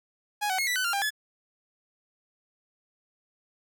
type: tone with pitch steps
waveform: sawtooth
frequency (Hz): 831 / 752 / 2165 / 1970 / 1507 / 1392 / 798 / 1712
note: G#5 / F#5 / C#7 / B6 / F#6 / F6 / G5 / A6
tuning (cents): +1 / +28 / -41 / -5 / +31 / -6 / +31 / -48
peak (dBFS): -22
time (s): 0.41-1.106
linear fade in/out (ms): 20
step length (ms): 87
effects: none